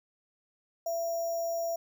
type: tone with sample-and-hold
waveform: sine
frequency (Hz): 671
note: E5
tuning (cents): +31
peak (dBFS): -29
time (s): 0.86-1.76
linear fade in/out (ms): 5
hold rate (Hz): 6300
effects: none